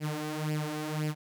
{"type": "tone with flanger", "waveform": "sawtooth", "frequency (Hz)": 152.7, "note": "D#3", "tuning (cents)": -32, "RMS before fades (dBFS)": -33, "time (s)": [0, 1.15], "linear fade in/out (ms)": 50, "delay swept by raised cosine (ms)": [0.39, 3.99], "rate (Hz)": 1.9, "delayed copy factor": 0.7, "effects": []}